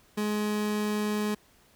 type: tone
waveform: 30% pulse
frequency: 210.2 Hz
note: G#3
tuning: 21 cents sharp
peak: -24 dBFS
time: 0.17-1.35 s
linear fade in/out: 10 ms
effects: pink hiss -61 dBFS RMS until 1.75 s